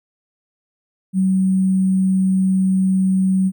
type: tone with sample-and-hold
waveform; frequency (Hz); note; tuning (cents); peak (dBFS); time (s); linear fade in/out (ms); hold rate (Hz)
sine; 188.8; F#3; +35; -13; 1.13-3.52; 50; 8820
effects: none